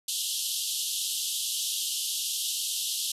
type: band-pass noise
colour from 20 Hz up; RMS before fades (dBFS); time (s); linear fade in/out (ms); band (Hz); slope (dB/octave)
pink; -31; 0.08-3.12; 5; 2900 to 13000; 96
effects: none